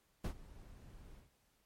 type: noise with ADSR envelope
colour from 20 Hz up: brown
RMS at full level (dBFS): -34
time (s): 0.24-1.3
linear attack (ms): 7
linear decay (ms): 84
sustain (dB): -21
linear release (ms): 130
effects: pink hiss -75 dBFS RMS until 1.65 s + MP3 64 kbps